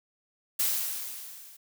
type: noise with level ramp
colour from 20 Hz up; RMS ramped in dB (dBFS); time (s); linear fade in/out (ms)
blue; -25 to -51; 0.59-1.57; 10
effects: none